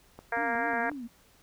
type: click train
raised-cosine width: 1 ms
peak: -30 dBFS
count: 5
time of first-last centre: 0.19-0.916 s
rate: 5.51 Hz
type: harmonic tone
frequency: 233.1 Hz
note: A#3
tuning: in tune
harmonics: 2 / 3 / 4 / 5 / 6 / 7 / 8 / 9 / 10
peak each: -37 / -32 / -35 / -42 / -38 / -32 / -39 / -41 / -46 dBFS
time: 0.32-0.9 s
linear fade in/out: 5 ms
type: tone with vibrato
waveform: sine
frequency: 262.7 Hz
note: C4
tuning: 7 cents sharp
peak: -36 dBFS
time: 0.36-1.08 s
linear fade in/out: 20 ms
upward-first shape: triangle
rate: 4 Hz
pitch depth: 240 cents each way
effects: pink hiss -61 dBFS RMS until 1.42 s